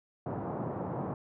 pink band-pass noise, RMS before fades -36 dBFS, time 0.26-1.14 s, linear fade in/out 2 ms, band 110 to 1000 Hz, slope 24 dB/octave, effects none

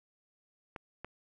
clicks, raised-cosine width 0.5 ms, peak -26 / -26 dBFS, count 2, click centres 0.762 / 1.046 s, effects none

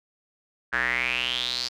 square tone with band-pass filter sweep, 61.74 Hz, B1, in tune, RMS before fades -27 dBFS, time 0.72-1.69 s, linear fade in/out 20 ms, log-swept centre 1600 to 4800 Hz, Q 7, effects none

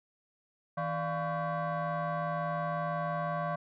sine tone with frequency modulation, 267.4 Hz, C4, 38 cents sharp, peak -29 dBFS, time 0.77-3.56 s, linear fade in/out 10 ms, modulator 429 Hz, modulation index 2.5, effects tanh soft clip ceiling -27 dBFS

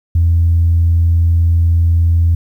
sine tone, 84.1 Hz, E2, 35 cents sharp, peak -7 dBFS, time 0.15-2.35 s, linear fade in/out 5 ms, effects tanh soft clip ceiling -4 dBFS + 8-bit

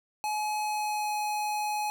square tone with pitch glide, 848 to 841.7 Hz, G#5 to G#5, +36 to +23 cents, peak -29 dBFS, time 0.24-1.9 s, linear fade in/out 0 ms, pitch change -13 cents, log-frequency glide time 0.61-1.12 s, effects none

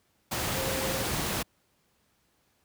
sine tone in noise, 530 Hz, C5, 22 cents sharp, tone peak -34 dBFS, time 0.54-1.04 s, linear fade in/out 10 ms, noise pink, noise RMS -30 dBFS, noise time 0.31-1.43 s, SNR -7 dB, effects pink hiss -70 dBFS RMS until 2.64 s + high-pass 60 Hz 12 dB/octave

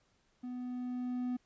triangle tone with level ramp, 248.7 Hz, B3, 12 cents sharp, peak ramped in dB -37 to -30 dBFS, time 0.43-1.37 s, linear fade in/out 10 ms, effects pink hiss -73 dBFS RMS until 1.45 s + resampled to 16000 Hz

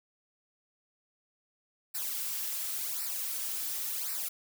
blue noise with flanger, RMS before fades -35 dBFS, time 1.94-4.29 s, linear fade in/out 10 ms, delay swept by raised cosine 0.3 to 4.3 ms, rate 0.92 Hz, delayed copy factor -0.8, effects none

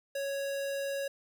square tone, 554.4 Hz, C#5, in tune, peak -33 dBFS, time 0.15-1.08 s, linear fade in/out 5 ms, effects none

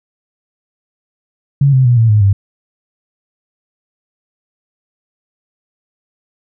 sine tone with pitch steps, 140 / 130.62 / 121.88 / 113.72 / 106.1 / 98.99 Hz, C#3 / C3 / B2 / A#2 / G#2 / G2, +18 / -3 / -22 / -42 / +38 / +17 cents, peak -6 dBFS, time 1.61-2.33 s, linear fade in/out 5 ms, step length 120 ms, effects none

